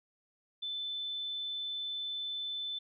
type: tone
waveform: sine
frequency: 3520 Hz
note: A7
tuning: in tune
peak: -35 dBFS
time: 0.62-2.79 s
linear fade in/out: 10 ms
effects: none